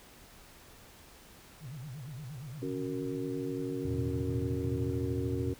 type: tone with vibrato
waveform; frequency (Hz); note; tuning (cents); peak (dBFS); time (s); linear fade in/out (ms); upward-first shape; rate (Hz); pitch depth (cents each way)
sine; 137.2; C#3; -17; -40; 1.6-4.93; 50; sine; 8.6; 250
type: harmonic tone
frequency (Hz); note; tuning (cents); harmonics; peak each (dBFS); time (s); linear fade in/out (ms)
92.5; F#2; 0; 3 / 4 / 5; -36 / -38 / -40; 2.62-5.54; 5
type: chord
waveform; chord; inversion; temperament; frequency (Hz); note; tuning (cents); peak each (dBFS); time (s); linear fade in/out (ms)
triangle; E suspended fourth; none; equal; 82.41 / 110 / 123.47; E2 / A2 / B2; 0 / 0 / 0; -35; 3.85-5.54; 5
effects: pink hiss -55 dBFS RMS until 5.59 s